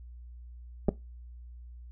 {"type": "clicks", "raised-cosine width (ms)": 2, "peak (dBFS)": -12, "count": 2, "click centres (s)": [0.885, 0.89], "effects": ["noise-tail reverb RT60 0.2 s tail -19 dB re dry", "added 60 Hz sine -44 dBFS peak until 1.91 s"]}